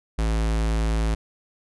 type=tone; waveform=square; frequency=54.8 Hz; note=A1; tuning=6 cents flat; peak=-21 dBFS; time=0.18-1.15 s; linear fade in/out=10 ms; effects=resampled to 24000 Hz